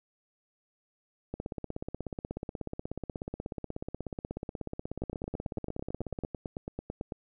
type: two click trains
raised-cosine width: 2 ms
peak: -22 / -22 dBFS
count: 82 / 20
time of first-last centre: 1.34-6.249 / 5.02-7.122 s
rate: 16.5 / 9.04 Hz
effects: none